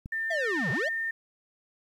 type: click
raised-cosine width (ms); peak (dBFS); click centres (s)
5; -26; 0.059
type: tone with pitch glide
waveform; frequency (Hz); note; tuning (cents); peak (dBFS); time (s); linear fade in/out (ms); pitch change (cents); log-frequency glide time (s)
sine; 1797 to 1813.7; A6 to A#6; +36 to -48; -28; 0.12-1.11; 5; +16; 0.34-0.42
type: linear two-way sweep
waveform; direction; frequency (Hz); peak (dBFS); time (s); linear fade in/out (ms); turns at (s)
square; down then up; 690 to 115.1 to 690; -30; 0.3-0.89; 10; 0.71
effects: low-pass 6000 Hz 12 dB/octave + 10-bit